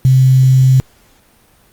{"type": "tone with quantisation", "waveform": "sine", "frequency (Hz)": 130.81, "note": "C3", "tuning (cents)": 0, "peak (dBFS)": -5, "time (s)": [0.05, 0.8], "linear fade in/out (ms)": 0, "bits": 5, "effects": ["pink hiss -50 dBFS RMS until 1.72 s", "Opus 32 kbps"]}